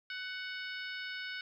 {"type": "harmonic tone with a mistuned harmonic", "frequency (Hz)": 740, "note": "F#5", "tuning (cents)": 0, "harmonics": [2, 3, 4, 5, 6, 7], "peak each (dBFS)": [-41, -45, -47, -49, -51, -52], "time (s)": [0.1, 1.41], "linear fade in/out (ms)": 2, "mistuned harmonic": 2, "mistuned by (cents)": 19, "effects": ["12-bit"]}